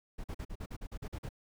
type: noise bursts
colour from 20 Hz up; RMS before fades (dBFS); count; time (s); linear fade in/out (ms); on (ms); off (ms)
brown; -40; 11; 0.18-1.291; 10; 61; 44
effects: none